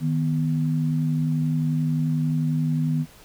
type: tone pair together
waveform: sine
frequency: 155.56 / 246.9 Hz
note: D#3 / B3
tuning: 0 / 0 cents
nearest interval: minor sixth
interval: 800 cents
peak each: -21 / -26 dBFS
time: 0-3.06 s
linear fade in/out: 50 ms
effects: pink hiss -50 dBFS RMS until 3.24 s